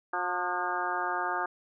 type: harmonic tone with a mistuned harmonic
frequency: 179.4 Hz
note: F3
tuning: 47 cents sharp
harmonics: 2 / 3 / 4 / 5 / 6 / 7 / 8 / 9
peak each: -39 / -44 / -35 / -34 / -41 / -34 / -37 / -37 dBFS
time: 0.13-1.46 s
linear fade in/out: 5 ms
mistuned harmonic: 7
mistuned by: -45 cents
effects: none